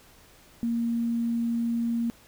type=tone with quantisation; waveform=sine; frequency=233.1 Hz; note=A#3; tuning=in tune; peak=-24 dBFS; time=0.63-2.1 s; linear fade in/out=0 ms; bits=9; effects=pink hiss -55 dBFS RMS until 2.27 s